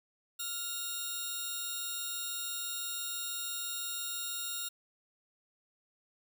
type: tone pair together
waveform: 10% pulse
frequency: 1399 / 3746 Hz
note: F6 / A#7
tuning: +3 / +8 cents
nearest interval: octave + perfect fourth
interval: 1705 cents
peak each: -34 / -29 dBFS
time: 0.39-4.69 s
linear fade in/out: 10 ms
effects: none